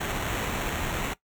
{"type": "noise with sample-and-hold", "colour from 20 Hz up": "pink", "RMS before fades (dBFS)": -30, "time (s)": [0, 1.14], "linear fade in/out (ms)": 10, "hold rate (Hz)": 4900, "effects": ["noise-tail reverb RT60 0.1 s tail -18 dB re dry"]}